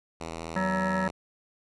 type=tone with vibrato; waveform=5% pulse; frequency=82.1 Hz; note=E2; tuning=6 cents flat; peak=-24 dBFS; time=0.2-1.11 s; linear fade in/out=10 ms; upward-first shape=square; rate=15 Hz; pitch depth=22 cents each way
type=harmonic tone; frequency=188.4 Hz; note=F#3; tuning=32 cents sharp; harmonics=1 / 3 / 5 / 7 / 9 / 10; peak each=-28 / -32 / -32 / -35 / -35 / -38 dBFS; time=0.56-1.08 s; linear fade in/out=2 ms
effects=resampled to 22050 Hz